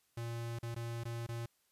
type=tone with dropouts; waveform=square; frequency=116.9 Hz; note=A#2; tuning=5 cents sharp; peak=-39 dBFS; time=0.17-1.46 s; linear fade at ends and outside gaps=5 ms; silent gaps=0.589-0.629 / 0.746-0.761 / 1.037-1.052 / 1.266-1.288 s; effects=white hiss -75 dBFS RMS until 1.71 s + resampled to 32000 Hz